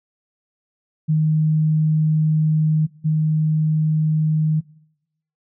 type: tone pair in turn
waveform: sine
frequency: 155.56 / 155.56 Hz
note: D#3 / D#3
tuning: 0 / 0 cents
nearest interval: unison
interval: 0 cents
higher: neither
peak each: -14 / -15 dBFS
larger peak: first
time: 1.08-2.87 / 3.04-4.61 s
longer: first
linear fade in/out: 20 ms
effects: noise-tail reverb RT60 0.8 s tail -22 dB re dry